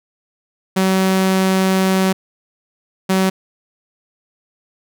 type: tone bursts at uneven times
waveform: sawtooth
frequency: 189.4 Hz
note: F#3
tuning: 41 cents sharp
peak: -9 dBFS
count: 2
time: 0.76-2.13 / 3.09-3.3 s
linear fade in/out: 10 ms
effects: none